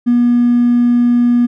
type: tone with hard clipping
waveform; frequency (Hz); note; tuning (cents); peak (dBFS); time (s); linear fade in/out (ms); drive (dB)
triangle; 241.1; B3; -41; -8; 0.06-1.47; 20; 3
effects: none